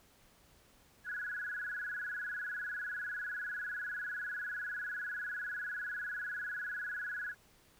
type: tone with vibrato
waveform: sine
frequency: 1568 Hz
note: G6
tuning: in tune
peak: -37 dBFS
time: 1.04-7.35 s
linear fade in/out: 50 ms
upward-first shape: square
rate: 20 Hz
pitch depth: 110 cents each way
effects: pink hiss -65 dBFS RMS until 7.79 s